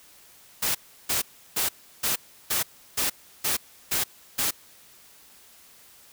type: noise bursts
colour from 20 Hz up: white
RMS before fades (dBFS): -25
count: 9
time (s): 0.62-4.51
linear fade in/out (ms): 10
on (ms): 130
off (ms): 340
effects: white hiss -53 dBFS RMS until 6.12 s